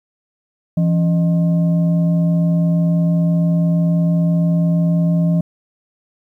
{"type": "tone with frequency modulation", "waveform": "sine", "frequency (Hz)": 169, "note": "E3", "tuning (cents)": 43, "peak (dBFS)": -12, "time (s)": [0.77, 5.41], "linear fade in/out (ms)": 5, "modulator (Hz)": 447, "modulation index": 0.36, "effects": ["9-bit"]}